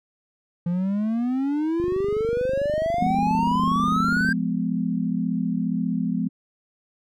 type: exponential sweep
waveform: triangle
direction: up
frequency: 170 to 1605 Hz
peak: -19 dBFS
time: 0.66-4.33 s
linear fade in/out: 5 ms
type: click train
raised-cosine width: 3 ms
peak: -21 dBFS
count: 62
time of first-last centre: 1.8-4.29 s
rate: 24.5 Hz
type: chord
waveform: sine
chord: F diminished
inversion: none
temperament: just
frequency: 174.61 / 209.5 / 251.4 Hz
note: F3 / Ab3 / Cb4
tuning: 0 / +15 / +31 cents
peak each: -26 dBFS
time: 3-6.29 s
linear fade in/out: 20 ms
effects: none